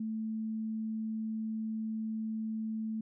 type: tone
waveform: sine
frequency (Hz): 220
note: A3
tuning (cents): 0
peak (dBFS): -33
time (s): 0-3.01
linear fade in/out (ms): 5
effects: none